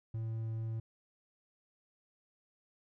triangle tone, 112.2 Hz, A2, 34 cents sharp, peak -33 dBFS, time 0.14-0.8 s, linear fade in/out 5 ms, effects none

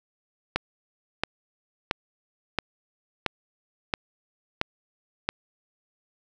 click train, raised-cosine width 0.3 ms, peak -7 dBFS, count 8, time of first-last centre 0.56-5.29 s, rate 1.48 Hz, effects none

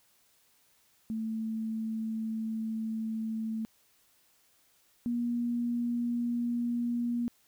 sine tone pair in turn, 221.7 / 238.7 Hz, A3 / A#3, +13 / +41 cents, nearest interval minor second, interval 128 cents, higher second, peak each -31 / -28 dBFS, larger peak second, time 1.1-3.65 / 5.06-7.28 s, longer first, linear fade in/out 0 ms, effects white hiss -67 dBFS RMS until 7.47 s

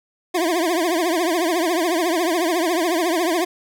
25% pulse tone with vibrato, 339.6 Hz, F4, 48 cents flat, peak -14 dBFS, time 0.34-3.45 s, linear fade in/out 10 ms, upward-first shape triangle, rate 14 Hz, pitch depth 170 cents each way, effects none

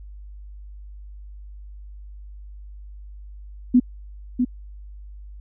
sine tone with echo, 248.3 Hz, B3, 9 cents sharp, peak -10 dBFS, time 3.74-3.8 s, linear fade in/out 10 ms, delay 650 ms, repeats 1, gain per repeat -6 dB, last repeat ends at 4.45 s, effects added 50 Hz sine -37 dBFS peak until 5.4 s

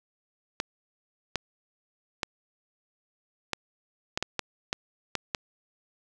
clicks, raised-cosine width 0.2 ms, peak -10 dBFS, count 10, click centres 0.601 / 1.357 / 2.232 / 3.533 / 4.175 / 4.226 / 4.393 / 4.729 / 5.153 / 5.348 s, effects none

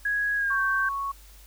sine tone with pitch glide, 1661.2 to 1558.9 Hz, G#6 to G6, 0 to -10 cents, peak -23 dBFS, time 0.05-0.89 s, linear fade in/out 5 ms, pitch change -110 cents, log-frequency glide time 0.36-0.61 s
sine tone, 1108.7 Hz, C#6, in tune, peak -27 dBFS, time 0.5-1.12 s, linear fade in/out 10 ms
effects added 50 Hz sine -48 dBFS peak until 1.46 s + white hiss -54 dBFS RMS until 1.46 s

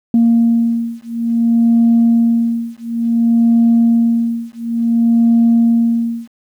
sine beating tone pair, 231.7 / 232.27 Hz, A#3 / A#3, -10 / -6 cents, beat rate 0.57 Hz, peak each -12 dBFS, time 0.14-6.28 s, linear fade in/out 2 ms, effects tanh soft clip ceiling -4 dBFS + 8-bit

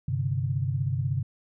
sine chord, G suspended fourth, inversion none, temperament just, 98 / 130.67 / 147 Hz, G2 / C3 / D3, 0 / -2 / +2 cents, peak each -30 / -27 / -31 dBFS, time 0.08-1.23 s, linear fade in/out 5 ms, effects none

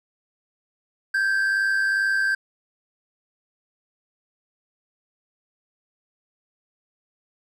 triangle tone pair together, 1568 / 1670.4 Hz, G6 / G#6, 0 / +10 cents, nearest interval minor second, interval 110 cents, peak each -18 / -27 dBFS, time 1.14-2.35 s, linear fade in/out 5 ms, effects none

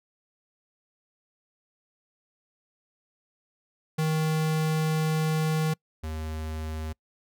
square tone pair in turn, 157.1 / 78.55 Hz, D#3 / D#2, +17 / +17 cents, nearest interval octave, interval 1200 cents, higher first, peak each -24 / -32 dBFS, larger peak first, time 3.98-5.74 / 6.03-6.93 s, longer first, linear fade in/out 10 ms, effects noise-tail reverb RT60 0.1 s tail -26 dB re dry

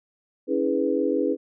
sine chord, C# minor seventh, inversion none, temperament equal with one note detuned, 277.2 / 323 / 415.3 / 493.9 Hz, C#4 / E4 / G#4 / B4, 0 / -35 / 0 / 0 cents, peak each -26 dBFS, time 0.47-1.37 s, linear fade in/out 50 ms, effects none

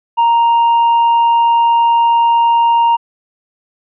triangle tone, 932.3 Hz, A#5, in tune, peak -6 dBFS, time 0.17-2.97 s, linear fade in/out 20 ms, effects resampled to 8000 Hz

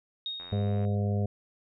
sine tone with exponential decay, 3729 Hz, A#7, in tune, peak -30 dBFS, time 0.26-0.95 s, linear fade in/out 1 ms, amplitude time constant 150 ms
click train, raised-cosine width 0.5 ms, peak -34 dBFS, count 41, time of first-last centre 0.4-0.85 s, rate 88.9 Hz
harmonic tone, 101.9 Hz, G#2, 32 cents flat, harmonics 1 / 2 / 4 / 5 / 6 / 7, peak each -26 / -32 / -38 / -40 / -42 / -43 dBFS, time 0.52-1.26 s, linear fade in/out 5 ms
effects none

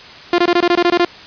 sawtooth tone bursts, 349.2 Hz, F4, in tune, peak -6 dBFS, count 10, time 0.33-1.049 s, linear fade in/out 2 ms, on 53 ms, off 21 ms, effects white hiss -36 dBFS RMS until 1.26 s + resampled to 11025 Hz

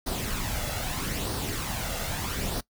pink noise with flanger, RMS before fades -31 dBFS, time 0.06-2.61 s, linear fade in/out 10 ms, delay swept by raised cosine 0.2 to 1.5 ms, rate 0.79 Hz, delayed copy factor +0.5, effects noise-tail reverb RT60 0.1 s tail -20 dB re dry

